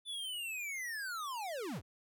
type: linear sweep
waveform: square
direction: down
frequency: 3520 to 55.1 Hz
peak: -39 dBFS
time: 0.05-1.82 s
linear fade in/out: 50 ms
effects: none